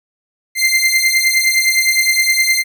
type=beating tone pair; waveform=sawtooth; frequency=2083 / 2092.7 Hz; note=C7 / C7; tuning=-8 / 0 cents; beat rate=9.7 Hz; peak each=-11 dBFS; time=0.55-2.64 s; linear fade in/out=50 ms; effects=none